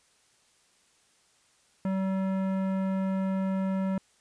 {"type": "tone with tanh clipping", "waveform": "sine", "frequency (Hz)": 191.1, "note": "G3", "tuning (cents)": -44, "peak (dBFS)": -28, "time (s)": [1.85, 3.98], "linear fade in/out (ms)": 2, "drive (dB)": 16, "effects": ["white hiss -65 dBFS RMS until 4.2 s", "resampled to 22050 Hz"]}